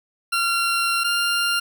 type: tone pair in turn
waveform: 20% pulse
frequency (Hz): 1375 / 1395.8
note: F6 / F6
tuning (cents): -27 / -1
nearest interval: unison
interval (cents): 26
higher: second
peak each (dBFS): -14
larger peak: neither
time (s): 0.32-1.04 / 1.04-1.6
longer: first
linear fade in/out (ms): 10
effects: none